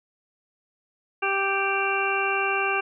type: harmonic tone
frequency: 392 Hz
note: G4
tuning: in tune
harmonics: 1 / 2 / 3 / 4 / 6 / 7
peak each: -29 / -29 / -29 / -29 / -29 / -29 dBFS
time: 1.22-2.81 s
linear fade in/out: 10 ms
effects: none